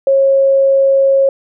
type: tone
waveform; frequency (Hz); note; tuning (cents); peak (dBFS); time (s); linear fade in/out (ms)
sine; 544; C#5; -33; -7; 0.07-1.29; 2
effects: none